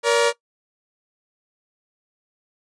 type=tone pair together; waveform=sawtooth; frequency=470.9 / 573 Hz; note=A#4 / D5; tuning=+18 / -43 cents; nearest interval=minor third; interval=339 cents; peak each=-13 / -16 dBFS; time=0.03-0.33 s; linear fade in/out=50 ms; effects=noise-tail reverb RT60 0.1 s tail -19 dB re dry + resampled to 22050 Hz